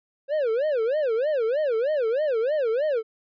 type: tone with vibrato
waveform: triangle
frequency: 523.3 Hz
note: C5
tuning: in tune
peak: -19 dBFS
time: 0.28-3.03 s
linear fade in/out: 50 ms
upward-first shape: sine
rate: 3.2 Hz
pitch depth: 300 cents each way
effects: resampled to 11025 Hz